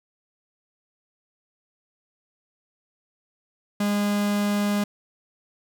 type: tone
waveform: 45% pulse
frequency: 205.1 Hz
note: G#3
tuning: 21 cents flat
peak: -21 dBFS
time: 3.8-4.84 s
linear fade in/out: 5 ms
effects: none